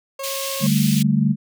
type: tone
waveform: 30% pulse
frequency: 544 Hz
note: C#5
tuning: 33 cents flat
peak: -25 dBFS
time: 0.19-0.67 s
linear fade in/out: 5 ms
type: high-pass noise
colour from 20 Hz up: pink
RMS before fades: -28 dBFS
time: 0.23-1.03 s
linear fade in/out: 10 ms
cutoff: 2600 Hz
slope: 24 dB/octave
type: chord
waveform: sine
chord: D suspended fourth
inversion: none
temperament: equal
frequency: 146.83 / 196 / 220 Hz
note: D3 / G3 / A3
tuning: 0 / 0 / 0 cents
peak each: -19 dBFS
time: 0.6-1.36 s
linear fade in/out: 50 ms
effects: none